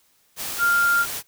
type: tone in noise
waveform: sine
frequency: 1396.9 Hz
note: F6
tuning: in tune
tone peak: -16 dBFS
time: 0.58-1.06 s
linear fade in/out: 50 ms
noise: white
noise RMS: -30 dBFS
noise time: 0.36-1.23 s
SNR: +11 dB
effects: white hiss -62 dBFS RMS until 1.27 s